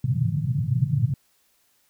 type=band-pass noise; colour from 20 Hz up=white; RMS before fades=-23 dBFS; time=0.04-1.14 s; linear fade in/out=5 ms; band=110 to 150 Hz; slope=48 dB/octave; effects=white hiss -65 dBFS RMS until 1.89 s